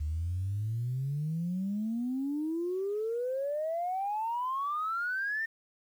sine exponential sweep, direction up, 73.42 to 1832 Hz, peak -29 dBFS, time 0-5.46 s, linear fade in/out 10 ms, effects tanh soft clip ceiling -25 dBFS + 10-bit

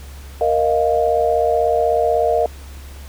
sine chord, Bb suspended fourth, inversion none, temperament equal, 466.2 / 622.3 / 698.5 Hz, Bb4 / Eb5 / F5, 0 / 0 / 0 cents, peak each -18 dBFS, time 0.41-2.46 s, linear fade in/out 2 ms, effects added 69 Hz sine -33 dBFS peak until 3.08 s + pink hiss -43 dBFS RMS until 3.08 s

